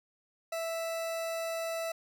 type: tone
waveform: 40% pulse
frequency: 659.3 Hz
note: E5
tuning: in tune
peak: -32 dBFS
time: 0.52-1.92 s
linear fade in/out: 5 ms
effects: none